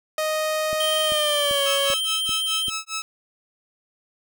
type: tone with pitch glide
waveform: sawtooth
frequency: 622.3 to 557.6 Hz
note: D#5 to C#5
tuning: 0 to +10 cents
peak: -18 dBFS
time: 0.18-1.94 s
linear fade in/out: 2 ms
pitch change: -190 cents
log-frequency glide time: 1.04-1.63 s
type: click train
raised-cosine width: 3 ms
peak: -24 dBFS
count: 6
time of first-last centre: 0.73-2.683 s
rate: 2.56 Hz
type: tone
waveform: square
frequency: 3136 Hz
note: G7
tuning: in tune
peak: -23 dBFS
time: 0.8-2.7 s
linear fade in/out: 5 ms
type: tone with tremolo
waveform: 10% pulse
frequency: 1300 Hz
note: E6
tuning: 24 cents flat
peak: -17 dBFS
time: 1.66-3.02 s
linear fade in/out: 0 ms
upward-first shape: sine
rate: 4.8 Hz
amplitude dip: 100%
effects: none